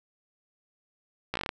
slowing click train, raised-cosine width 0.3 ms, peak -14 dBFS, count 8, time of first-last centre 1.34-1.491 s, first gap 15 ms, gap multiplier 1.12, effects none

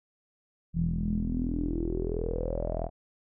sawtooth tone with low-pass filter sweep, 41.43 Hz, E1, 9 cents sharp, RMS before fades -30 dBFS, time 0.73-2.9 s, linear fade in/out 50 ms, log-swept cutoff 160 to 700 Hz, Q 9.7, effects none

